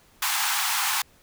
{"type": "high-pass noise", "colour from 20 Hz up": "pink", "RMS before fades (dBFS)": -25, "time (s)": [0.22, 1.02], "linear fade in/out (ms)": 5, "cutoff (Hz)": 770, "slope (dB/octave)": 96, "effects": ["pink hiss -58 dBFS RMS until 1.22 s"]}